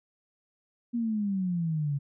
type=exponential sweep; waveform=sine; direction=down; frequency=241 to 138.59 Hz; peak=-26 dBFS; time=0.93-1.99 s; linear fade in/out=20 ms; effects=none